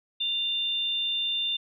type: tone pair together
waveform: sine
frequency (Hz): 2795 / 3570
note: F7 / A7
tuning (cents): +1 / +24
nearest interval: major third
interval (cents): 423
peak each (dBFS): -33 / -26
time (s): 0.2-1.57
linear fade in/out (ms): 10
effects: none